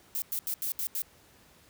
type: noise bursts at uneven times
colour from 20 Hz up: violet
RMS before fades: -32 dBFS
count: 6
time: 0.15-0.22 / 0.32-0.39 / 0.47-0.54 / 0.62-0.72 / 0.79-0.87 / 0.95-1.02 s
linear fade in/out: 0 ms
effects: pink hiss -59 dBFS RMS until 1.69 s + high-pass 60 Hz 12 dB/octave